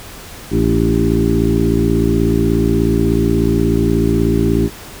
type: harmonic tone with a mistuned harmonic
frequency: 56.5 Hz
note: A1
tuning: 47 cents sharp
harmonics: 1 / 2 / 3 / 4 / 5 / 6 / 7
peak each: -19 / -19 / -19 / -19 / -19 / -19 / -19 dBFS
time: 0.5-4.7 s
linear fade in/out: 50 ms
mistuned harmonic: 5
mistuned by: +39 cents
effects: pink hiss -34 dBFS RMS until 5 s